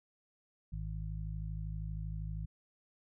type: harmonic tone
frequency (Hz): 52.7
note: G#1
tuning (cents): +26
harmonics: 1 / 2 / 3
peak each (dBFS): -39 / -43 / -43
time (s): 0.72-2.46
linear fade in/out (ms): 10
effects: none